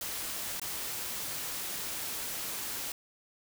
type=noise with dropouts; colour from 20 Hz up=white; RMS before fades=-37 dBFS; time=0.01-2.92 s; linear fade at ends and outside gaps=2 ms; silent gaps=0.598-0.616 s; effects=none